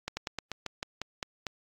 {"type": "slowing click train", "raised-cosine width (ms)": 0.2, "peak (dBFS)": -16, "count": 10, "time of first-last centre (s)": [0.08, 1.467], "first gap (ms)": 90, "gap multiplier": 1.13, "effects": ["AAC 64 kbps"]}